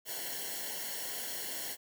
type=noise with comb filter; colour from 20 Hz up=white; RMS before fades=-39 dBFS; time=0.05-1.77 s; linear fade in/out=50 ms; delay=0.81 ms; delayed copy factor=-0.8; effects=none